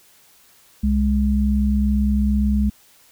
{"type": "tone pair together", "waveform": "sine", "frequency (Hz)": [65.41, 207.7], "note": ["C2", "G#3"], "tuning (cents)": [0, 0], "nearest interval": "octave + minor sixth", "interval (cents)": 2000, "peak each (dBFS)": -18, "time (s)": [0.83, 2.7], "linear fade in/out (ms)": 10, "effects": ["white hiss -53 dBFS RMS until 3.11 s"]}